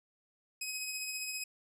15% pulse tone with tremolo, 2533 Hz, D#7, 30 cents sharp, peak -28 dBFS, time 0.61-1.44 s, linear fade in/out 5 ms, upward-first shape triangle, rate 15 Hz, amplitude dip 40%, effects none

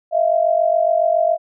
sine tone pair together, 637.8 / 685 Hz, D#5 / F5, +43 / -34 cents, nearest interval minor second, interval 123 cents, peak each -16 dBFS, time 0.11-1.38 s, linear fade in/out 50 ms, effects none

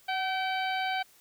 harmonic tone with a mistuned harmonic, 769 Hz, G5, 33 cents flat, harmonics 1 / 2 / 3 / 4 / 5 / 6, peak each -30 / -35 / -36 / -39 / -43 / -45 dBFS, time 0.08-1.03 s, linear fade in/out 10 ms, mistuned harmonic 1, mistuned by -38 cents, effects white hiss -60 dBFS RMS until 1.2 s

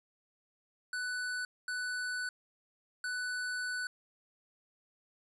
square tone bursts at uneven times, 1491 Hz, F#6, 13 cents sharp, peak -35 dBFS, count 3, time 0.93-1.45 / 1.68-2.29 / 3.04-3.87 s, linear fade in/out 2 ms, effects resampled to 24000 Hz

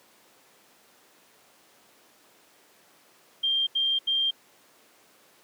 sine tone bursts, 3184 Hz, G7, 26 cents sharp, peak -22 dBFS, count 3, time 3.43-4.31 s, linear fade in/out 10 ms, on 240 ms, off 80 ms, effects pink hiss -58 dBFS RMS until 5.43 s + high-pass 300 Hz 12 dB/octave

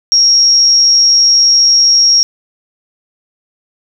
sine tone with amplitude modulation, 5588 Hz, F8, in tune, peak -3 dBFS, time 0.12-2.23 s, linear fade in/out 0 ms, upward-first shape sine, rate 235 Hz, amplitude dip 40%, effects none

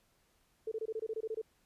sine tone bursts, 441.9 Hz, A4, 7 cents sharp, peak -34 dBFS, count 11, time 0.67-1.416 s, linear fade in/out 5 ms, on 46 ms, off 24 ms, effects pink hiss -72 dBFS RMS until 1.65 s + resampled to 32000 Hz

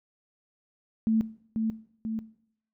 sine tone with echo, 221.9 Hz, A3, 15 cents sharp, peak -21 dBFS, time 1.07-1.21 s, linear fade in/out 0 ms, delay 490 ms, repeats 2, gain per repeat -4 dB, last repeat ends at 2.19 s, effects noise-tail reverb RT60 0.7 s tail -19 dB re dry

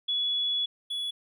sine / triangle tone pair in turn, 3395 / 3395 Hz, G#7 / G#7, +37 / +37 cents, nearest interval unison, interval 0 cents, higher neither, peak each -25 / -28 dBFS, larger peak first, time 0.08-0.66 / 0.9-1.11 s, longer first, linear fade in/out 10 ms, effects none

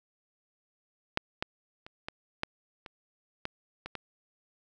clicks, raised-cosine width 0.3 ms, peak -10 / -14 / -29 / -20 / -13 / -27 / -17 / -23 / -20 dBFS, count 9, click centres 1.174 / 1.425 / 1.865 / 2.085 / 2.434 / 2.862 / 3.454 / 3.86 / 3.953 s, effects none

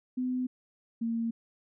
sine tone pair in turn, 253.1 / 229.6 Hz, B3 / A#3, +43 / -26 cents, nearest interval major second, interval 169 cents, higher first, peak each -28 dBFS, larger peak neither, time 0.17-0.47 / 1.01-1.31 s, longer neither, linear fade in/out 10 ms, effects none

